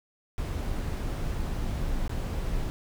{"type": "noise with dropouts", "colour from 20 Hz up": "brown", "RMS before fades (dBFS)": -30, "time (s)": [0.38, 2.7], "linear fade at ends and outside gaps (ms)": 0, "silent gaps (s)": [2.078, 2.094], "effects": []}